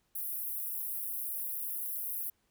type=high-pass noise; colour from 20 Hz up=pink; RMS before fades=-37 dBFS; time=0.15-2.3 s; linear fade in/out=5 ms; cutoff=11000 Hz; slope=48 dB/octave; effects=pink hiss -75 dBFS RMS until 2.5 s